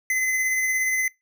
square tone with tremolo, 2040 Hz, C7, 44 cents flat, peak -20 dBFS, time 0.1-1.08 s, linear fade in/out 2 ms, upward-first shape triangle, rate 17 Hz, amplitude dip 30%, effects noise-tail reverb RT60 0.2 s tail -23 dB re dry

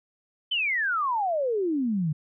sine exponential sweep, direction down, 3120 to 145.1 Hz, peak -23 dBFS, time 0.51-2.13 s, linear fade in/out 10 ms, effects none

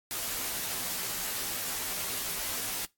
white noise with comb filter, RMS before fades -34 dBFS, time 0.11-2.85 s, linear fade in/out 0 ms, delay 14 ms, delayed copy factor -0.9, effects noise-tail reverb RT60 0.2 s tail -21 dB re dry + AAC 64 kbps

